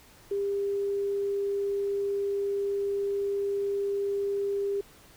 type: tone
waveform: sine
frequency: 400 Hz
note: G4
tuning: 35 cents sharp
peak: -26 dBFS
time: 0.31-4.81 s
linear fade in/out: 5 ms
effects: pink hiss -55 dBFS RMS until 5.16 s